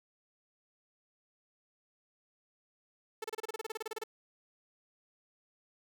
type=tone bursts; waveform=sawtooth; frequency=440 Hz; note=A4; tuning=in tune; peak=-32 dBFS; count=16; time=3.22-4.038 s; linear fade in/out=5 ms; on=23 ms; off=30 ms; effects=11-bit